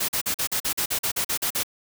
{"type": "noise bursts", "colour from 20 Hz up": "white", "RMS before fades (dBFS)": -25, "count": 13, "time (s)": [0, 1.634], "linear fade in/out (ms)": 10, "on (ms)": 86, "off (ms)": 43, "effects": []}